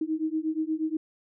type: beating tone pair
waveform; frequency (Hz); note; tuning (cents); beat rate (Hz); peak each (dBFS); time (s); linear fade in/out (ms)
sine; 311.1 / 319.5; D#4 / D#4; 0 / +46; 8.4; -29; 0.01-0.97; 5
effects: none